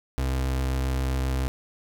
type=tone with vibrato; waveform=35% pulse; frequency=65.41 Hz; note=C2; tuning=in tune; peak=-22 dBFS; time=0.18-1.48 s; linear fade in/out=0 ms; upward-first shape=triangle; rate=7.5 Hz; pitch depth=13 cents each way; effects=none